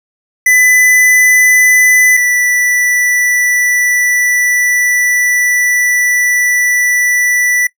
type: tone pair in turn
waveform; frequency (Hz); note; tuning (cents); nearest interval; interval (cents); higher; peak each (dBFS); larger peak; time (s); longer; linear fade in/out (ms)
square; 2000 / 1970.2; B6 / B6; +21 / -5; unison; 26; first; -6 / -10; first; 0.46-2.17 / 2.17-7.67; second; 5
effects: noise-tail reverb RT60 0.1 s tail -20 dB re dry